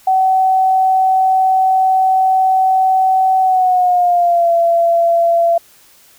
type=tone with pitch glide; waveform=sine; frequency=757 to 678.3 Hz; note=F#5 to E5; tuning=+39 to +49 cents; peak=-9 dBFS; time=0.07-5.58 s; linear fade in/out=5 ms; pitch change=-190 cents; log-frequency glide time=3.4-4.51 s; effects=white hiss -47 dBFS RMS until 6.18 s